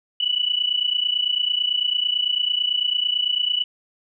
sine tone pair together, 2945 / 2974 Hz, F#7 / F#7, -9 / +8 cents, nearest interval unison, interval 17 cents, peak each -22 dBFS, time 0.2-3.64 s, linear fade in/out 5 ms, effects none

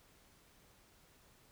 silence, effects pink hiss -66 dBFS RMS until 1.51 s

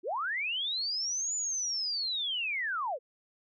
sine linear two-way sweep, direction up then down, 300 to 7040 to 447.7 Hz, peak -30 dBFS, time 0.03-2.99 s, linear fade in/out 50 ms, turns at 1.35 s, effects none

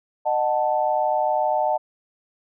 sine chord, D# diminished, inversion none, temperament equal with one note detuned, 612.6 / 740 / 880 Hz, D#5 / F#5 / A5, -27 / 0 / 0 cents, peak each -23 dBFS, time 0.25-1.78 s, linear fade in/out 20 ms, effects none

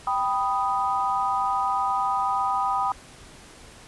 sine chord, G augmented, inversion none, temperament equal, 784 / 987.8 / 1244.5 Hz, G5 / B5 / D#6, 0 / 0 / 0 cents, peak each -26 dBFS, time 0.07-2.92 s, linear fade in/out 2 ms, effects pink hiss -47 dBFS RMS until 3.87 s + resampled to 24000 Hz

